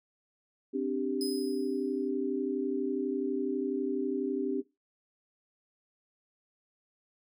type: chord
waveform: sine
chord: C suspended second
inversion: none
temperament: equal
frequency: 261.6 / 293.7 / 392 Hz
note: C4 / D4 / G4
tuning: 0 / 0 / 0 cents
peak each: -33 dBFS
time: 0.73-4.62 s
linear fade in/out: 20 ms
type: tone with exponential decay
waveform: sawtooth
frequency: 5040 Hz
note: D#8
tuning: 21 cents sharp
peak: -32 dBFS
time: 1.21-2.09 s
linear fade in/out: 1 ms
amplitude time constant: 190 ms
effects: noise-tail reverb RT60 0.2 s tail -17 dB re dry